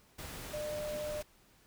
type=tone in noise; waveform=sine; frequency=601 Hz; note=D5; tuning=40 cents sharp; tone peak=-36 dBFS; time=0.53-1.22 s; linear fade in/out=10 ms; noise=pink; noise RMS=-45 dBFS; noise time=0.18-1.23 s; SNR=+6 dB; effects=pink hiss -65 dBFS RMS until 1.66 s